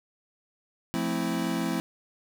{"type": "chord", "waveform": "square", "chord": "F major seventh", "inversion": "none", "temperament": "equal", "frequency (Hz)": [174.61, 220, 261.6, 329.6], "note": ["F3", "A3", "C4", "E4"], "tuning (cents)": [0, 0, 0, 0], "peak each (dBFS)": -33, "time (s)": [0.94, 1.8], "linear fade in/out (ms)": 0, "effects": []}